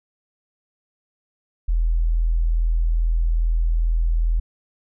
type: tone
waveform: sine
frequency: 41.2 Hz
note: E1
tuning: in tune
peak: -16 dBFS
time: 1.68-4.4 s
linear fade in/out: 10 ms
effects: none